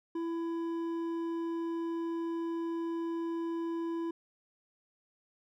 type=tone with hard clipping; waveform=triangle; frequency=333.3 Hz; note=E4; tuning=19 cents sharp; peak=-34 dBFS; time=0.15-4.11 s; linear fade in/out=5 ms; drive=10 dB; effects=none